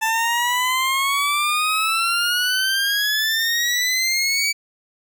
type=exponential sweep; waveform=20% pulse; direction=up; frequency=880 to 2299 Hz; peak=-13 dBFS; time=0.01-4.53 s; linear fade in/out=20 ms; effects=none